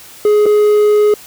triangle tone with dropouts, 419.4 Hz, G#4, 17 cents sharp, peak -5 dBFS, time 0.25-1.14 s, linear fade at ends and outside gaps 2 ms, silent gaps 0.458-0.463 s, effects white hiss -37 dBFS RMS until 1.26 s

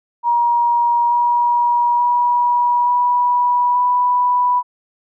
sine tone with pitch steps, 950 / 958.8 / 967.7 / 976.7 / 985.8 Hz, A#5 / A#5 / B5 / B5 / B5, +33 / +48 / -36 / -20 / -3 cents, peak -12 dBFS, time 0.23-4.63 s, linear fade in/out 50 ms, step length 880 ms, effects none

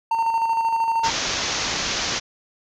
triangle tone with tremolo, 910 Hz, A#5, 42 cents flat, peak -15 dBFS, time 0.11-1.1 s, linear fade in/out 5 ms, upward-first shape square, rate 13 Hz, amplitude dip 40%
white low-pass noise, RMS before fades -25 dBFS, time 1.03-2.2 s, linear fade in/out 20 ms, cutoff 6700 Hz, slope 96 dB/octave
effects none

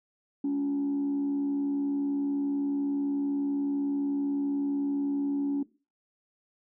sine tone with frequency modulation, 282.1 Hz, C#4, 30 cents sharp, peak -24 dBFS, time 0.44-5.63 s, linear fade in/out 5 ms, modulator 71.5 Hz, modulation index 0.28, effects noise-tail reverb RT60 0.3 s tail -18 dB re dry + tanh soft clip ceiling -23 dBFS

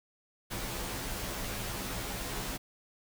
pink noise with comb filter, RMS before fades -37 dBFS, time 0.5-2.58 s, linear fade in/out 20 ms, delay 13 ms, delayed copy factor -0.9, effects none

